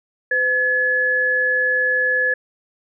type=tone pair together; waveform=sine; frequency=507 / 1705.3 Hz; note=B4 / G#6; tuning=+45 / +45 cents; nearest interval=octave + major sixth; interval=2100 cents; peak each=-24 / -16 dBFS; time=0.31-2.34 s; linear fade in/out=5 ms; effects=none